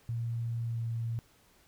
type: tone with pitch glide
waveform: sine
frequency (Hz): 116.54 to 115.27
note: A#2 to A#2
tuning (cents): 0 to -19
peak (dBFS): -31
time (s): 0.09-1.19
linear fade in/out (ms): 0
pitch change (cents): -19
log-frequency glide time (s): 0.64-0.82
effects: pink hiss -64 dBFS RMS until 1.67 s